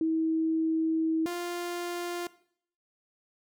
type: tone pair in turn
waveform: sine / sawtooth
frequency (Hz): 321.6 / 349.3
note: E4 / F4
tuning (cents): -43 / 0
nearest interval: minor second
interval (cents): 143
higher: second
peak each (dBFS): -24 / -28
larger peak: first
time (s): 0.01-1.26 / 1.26-2.27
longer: first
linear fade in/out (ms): 2
effects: noise-tail reverb RT60 0.6 s tail -18 dB re dry